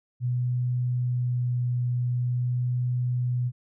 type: tone with vibrato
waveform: sine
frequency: 123.47 Hz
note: B2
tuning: in tune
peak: -23 dBFS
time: 0.2-3.52 s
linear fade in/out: 50 ms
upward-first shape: sine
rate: 0.46 Hz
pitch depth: 8 cents each way
effects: none